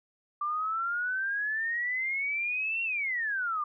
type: exponential two-way sweep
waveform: sine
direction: up then down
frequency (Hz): 1174.7 to 2748 to 1174.7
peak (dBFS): -28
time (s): 0.41-3.64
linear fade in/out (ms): 5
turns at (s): 2.83
effects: none